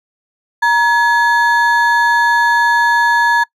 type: ring-modulated tone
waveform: triangle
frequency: 1318.5 Hz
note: E6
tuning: in tune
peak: -4 dBFS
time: 0.62-3.44 s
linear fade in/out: 10 ms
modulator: 377 Hz
effects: noise-tail reverb RT60 0.1 s tail -25 dB re dry